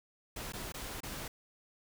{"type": "noise with dropouts", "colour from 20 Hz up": "pink", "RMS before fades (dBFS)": -42, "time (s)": [0.36, 1.28], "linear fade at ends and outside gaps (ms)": 5, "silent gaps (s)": [[0.523, 0.534], [0.722, 0.741], [1.005, 1.032]], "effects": []}